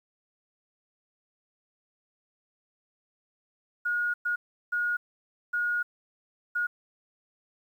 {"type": "tone bursts at uneven times", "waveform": "sine", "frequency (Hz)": 1440, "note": "F#6", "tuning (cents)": -47, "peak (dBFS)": -25, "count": 5, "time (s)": [[3.85, 4.14], [4.25, 4.36], [4.72, 4.97], [5.53, 5.83], [6.55, 6.67]], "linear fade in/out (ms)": 10, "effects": ["10-bit"]}